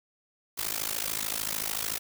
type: noise with amplitude modulation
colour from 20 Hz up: white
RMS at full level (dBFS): -28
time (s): 0.57-1.99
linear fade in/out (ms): 20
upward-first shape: sine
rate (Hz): 53.5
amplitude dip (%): 95
effects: none